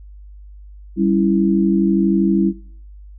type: chord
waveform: sine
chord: C# diminished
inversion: second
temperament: equal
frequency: 196 / 277.2 / 329.6 Hz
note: G3 / C#4 / E4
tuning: 0 / 0 / 0 cents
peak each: -16 / -21 / -17 dBFS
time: 0.96-2.53 s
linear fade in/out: 50 ms
effects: noise-tail reverb RT60 0.5 s tail -18 dB re dry + added 50 Hz sine -36 dBFS peak until 3.18 s